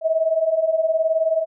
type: beating tone pair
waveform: sine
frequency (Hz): 629 / 648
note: D#5 / E5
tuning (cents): +19 / -30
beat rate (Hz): 19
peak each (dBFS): -22 / -18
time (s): 0.01-1.46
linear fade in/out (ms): 50
effects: none